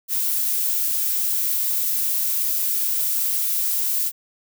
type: noise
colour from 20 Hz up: violet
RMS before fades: -22 dBFS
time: 0.08-4.12 s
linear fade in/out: 50 ms
effects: none